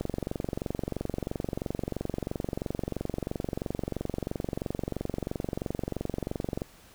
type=click train; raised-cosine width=2 ms; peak=-17 dBFS; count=153; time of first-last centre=0.01-6.619 s; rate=23 Hz; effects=pink hiss -55 dBFS RMS until 6.94 s